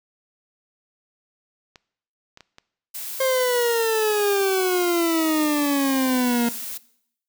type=clicks; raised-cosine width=0.2 ms; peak=-26 dBFS; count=8; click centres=1.758 / 2.374 / 2.407 / 2.584 / 3.302 / 3.431 / 3.599 / 3.651 s
type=noise; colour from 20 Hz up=blue; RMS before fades=-32 dBFS; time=2.94-6.78 s; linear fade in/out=10 ms
type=exponential sweep; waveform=40% pulse; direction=down; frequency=533 to 233.6 Hz; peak=-18 dBFS; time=3.2-6.49 s; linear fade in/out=5 ms
effects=noise-tail reverb RT60 0.7 s tail -19 dB re dry